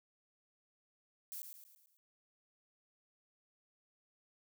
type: noise with echo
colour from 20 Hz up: violet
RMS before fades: -45 dBFS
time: 1.32-1.42 s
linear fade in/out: 0 ms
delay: 110 ms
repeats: 5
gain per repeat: -6 dB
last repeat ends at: 1.97 s
effects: none